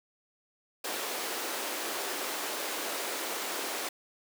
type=high-pass noise; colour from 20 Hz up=pink; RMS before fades=-35 dBFS; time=0.84-3.89 s; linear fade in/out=5 ms; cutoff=330 Hz; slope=24 dB/octave; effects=none